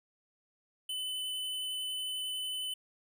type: tone with vibrato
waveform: square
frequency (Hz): 3018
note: F#7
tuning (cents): +34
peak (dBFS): -35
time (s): 0.89-2.74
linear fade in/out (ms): 5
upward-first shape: triangle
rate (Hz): 11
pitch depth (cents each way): 9
effects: none